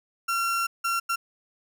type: tone bursts at uneven times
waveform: 35% pulse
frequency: 1367 Hz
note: F6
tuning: 37 cents flat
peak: -22 dBFS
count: 3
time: 0.28-0.67 / 0.84-1 / 1.09-1.16 s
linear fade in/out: 10 ms
effects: none